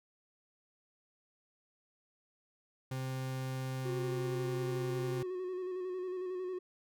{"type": "tone", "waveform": "40% pulse", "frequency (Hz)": 130.81, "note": "C3", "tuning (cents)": 0, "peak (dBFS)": -35, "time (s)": [2.91, 5.23], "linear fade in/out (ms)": 5}
{"type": "tone with vibrato", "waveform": "triangle", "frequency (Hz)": 367.3, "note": "F#4", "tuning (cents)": -13, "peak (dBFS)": -34, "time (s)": [3.85, 6.59], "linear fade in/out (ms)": 10, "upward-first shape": "square", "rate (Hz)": 11, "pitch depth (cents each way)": 28}
{"effects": []}